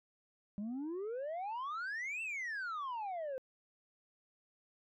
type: exponential two-way sweep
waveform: sine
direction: up then down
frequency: 196.9 to 2720 to 507 Hz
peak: -35 dBFS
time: 0.58-3.38 s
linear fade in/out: 0 ms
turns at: 2.22 s
effects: tanh soft clip ceiling -37 dBFS